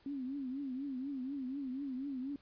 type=tone with vibrato; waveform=sine; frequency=268.2 Hz; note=C4; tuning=43 cents sharp; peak=-37 dBFS; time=0.06-2.36 s; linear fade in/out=2 ms; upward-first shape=triangle; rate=4.1 Hz; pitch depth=140 cents each way; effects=pink hiss -67 dBFS RMS until 2.41 s + resampled to 11025 Hz